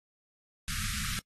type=band-stop noise; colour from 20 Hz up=pink; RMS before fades=-34 dBFS; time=0.68-1.19 s; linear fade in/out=0 ms; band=220 to 1200 Hz; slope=96 dB/octave; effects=noise-tail reverb RT60 0.1 s tail -26 dB re dry + AAC 32 kbps